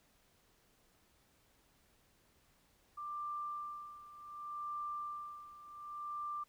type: tone with tremolo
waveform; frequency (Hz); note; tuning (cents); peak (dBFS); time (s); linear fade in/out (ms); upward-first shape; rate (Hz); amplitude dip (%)
sine; 1184; D6; +14; -38; 2.97-6.44; 10; sine; 0.67; 80
effects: pink hiss -71 dBFS RMS until 6.48 s